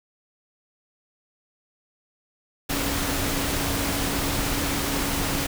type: tone in noise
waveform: sine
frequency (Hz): 280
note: C#4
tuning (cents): +18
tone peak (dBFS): -31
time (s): 2.69-5.47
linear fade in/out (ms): 10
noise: pink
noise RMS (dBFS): -26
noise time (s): 2.69-5.47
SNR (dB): -8
effects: none